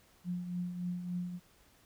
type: tone with tremolo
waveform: sine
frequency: 177.7 Hz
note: F3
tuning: 30 cents sharp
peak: -32 dBFS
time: 0.24-1.4 s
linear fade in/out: 50 ms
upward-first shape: triangle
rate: 3.5 Hz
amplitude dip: 60%
effects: pink hiss -65 dBFS RMS until 1.85 s